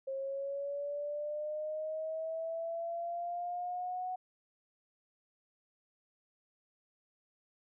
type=linear sweep; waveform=sine; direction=up; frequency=535 to 740 Hz; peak=-35 dBFS; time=0.07-4.16 s; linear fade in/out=10 ms; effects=none